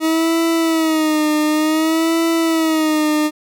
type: tone with vibrato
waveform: 40% pulse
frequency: 316.9 Hz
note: D#4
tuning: 32 cents sharp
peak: -13 dBFS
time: 0-3.31 s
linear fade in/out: 50 ms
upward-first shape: sine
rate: 0.55 Hz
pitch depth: 74 cents each way
effects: none